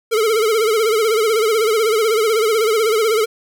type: tone with vibrato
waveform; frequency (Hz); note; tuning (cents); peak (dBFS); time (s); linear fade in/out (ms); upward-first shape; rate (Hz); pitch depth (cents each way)
square; 440.1; A4; 0; -14; 0.11-3.26; 20; sine; 16; 91
effects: none